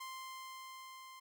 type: tone with level ramp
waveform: sawtooth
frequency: 1046.5 Hz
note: C6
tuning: in tune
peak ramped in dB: -40 to -48 dBFS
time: 0-1.2 s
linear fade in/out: 10 ms
effects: none